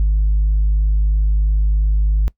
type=tone; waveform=sine; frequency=51.5 Hz; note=G#1; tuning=14 cents flat; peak=-10 dBFS; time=0-2.28 s; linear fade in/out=0 ms; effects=noise-tail reverb RT60 0.1 s tail -22 dB re dry + tanh soft clip ceiling -10 dBFS